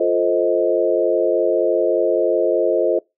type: chord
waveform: sine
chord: F dominant seventh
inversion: none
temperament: equal with one note detuned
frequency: 349.2 / 440 / 523.3 / 628.4 Hz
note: F4 / A4 / C5 / Eb5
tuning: 0 / 0 / 0 / +17 cents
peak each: -20 dBFS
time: 0-2.99 s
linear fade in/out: 5 ms
effects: noise-tail reverb RT60 0.2 s tail -24 dB re dry